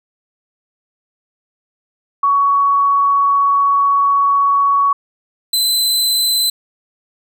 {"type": "tone pair in turn", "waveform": ["sine", "sawtooth"], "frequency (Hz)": [1121, 4038], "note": ["C#6", "B7"], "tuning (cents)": [19, 38], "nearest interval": "octave + minor seventh", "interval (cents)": 2219, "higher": "second", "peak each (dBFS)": -10, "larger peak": "neither", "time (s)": [[2.23, 4.93], [5.53, 6.5]], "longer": "first", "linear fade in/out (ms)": 5, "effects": []}